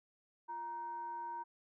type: tone with frequency modulation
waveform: sine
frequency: 940 Hz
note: A#5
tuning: 14 cents sharp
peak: -40 dBFS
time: 0.48-1.44 s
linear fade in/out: 20 ms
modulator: 592 Hz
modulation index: 0.29
effects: none